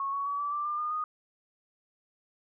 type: tone with pitch steps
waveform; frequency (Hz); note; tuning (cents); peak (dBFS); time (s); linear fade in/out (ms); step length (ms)
sine; 1100 / 1118.6 / 1137.5 / 1156.7 / 1176.2 / 1196.1 / 1216.3 / 1236.8; C#6 / C#6 / C#6 / D6 / D6 / D6 / D#6 / D#6; -14 / +15 / +44 / -27 / +2 / +31 / -40 / -11; -29; 0-1.04; 2; 130
effects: none